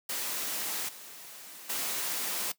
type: noise with level steps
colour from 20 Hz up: white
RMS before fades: -34 / -47 / -33 dBFS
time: 0.09-2.52 s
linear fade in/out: 5 ms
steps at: 0.88 / 1.69 s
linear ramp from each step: 10 ms
effects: noise-tail reverb RT60 0.1 s tail -17 dB re dry + high-pass 200 Hz 12 dB/octave